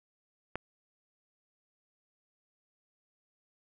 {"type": "click", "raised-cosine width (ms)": 0.5, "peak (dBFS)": -19, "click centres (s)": 0.556, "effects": []}